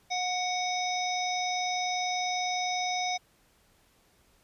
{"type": "harmonic tone with a mistuned harmonic", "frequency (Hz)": 745, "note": "F#5", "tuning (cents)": 12, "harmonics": [1, 3, 5, 7, 8], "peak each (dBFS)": [-30, -35, -37, -38, -39], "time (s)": [0.1, 3.18], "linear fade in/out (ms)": 20, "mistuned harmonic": 1, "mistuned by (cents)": -44, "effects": ["pink hiss -65 dBFS RMS until 4.43 s", "resampled to 32000 Hz"]}